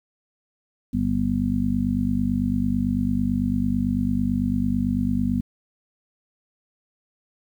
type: harmonic tone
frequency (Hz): 49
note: G1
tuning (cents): 0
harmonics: 1 / 2 / 3 / 4 / 5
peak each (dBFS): -31 / -28 / -33 / -25 / -23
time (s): 0.93-5.41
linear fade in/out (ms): 10
effects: 9-bit